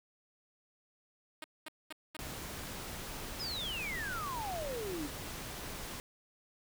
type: tone bursts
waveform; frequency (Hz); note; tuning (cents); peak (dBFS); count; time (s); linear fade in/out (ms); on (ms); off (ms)
5% pulse; 311.1; D#4; 0; -31; 4; 1.42-2.168; 2; 22; 220
type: noise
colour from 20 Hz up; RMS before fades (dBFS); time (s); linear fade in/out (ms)
pink; -43; 2.19-6; 0
type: exponential sweep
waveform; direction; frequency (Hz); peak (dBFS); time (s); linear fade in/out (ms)
sine; down; 5274 to 276.6; -37; 3.39-5.08; 20
effects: none